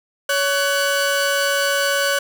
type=tone pair together; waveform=sawtooth; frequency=561.9 / 1500 Hz; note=C#5 / F#6; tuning=+23 / +23 cents; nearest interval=octave + perfect fourth; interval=1700 cents; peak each=-16 dBFS; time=0.29-2.19 s; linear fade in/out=5 ms; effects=8-bit